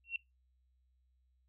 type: tone with exponential growth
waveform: sine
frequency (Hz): 2729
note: F7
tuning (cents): -41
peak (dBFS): -30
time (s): 0.04-0.16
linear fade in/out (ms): 2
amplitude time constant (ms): 25
effects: noise-tail reverb RT60 0.2 s tail -22 dB re dry + added 63 Hz sine -70 dBFS peak until 1.48 s